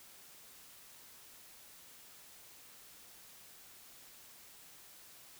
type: silence
effects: white hiss -57 dBFS RMS until 5.39 s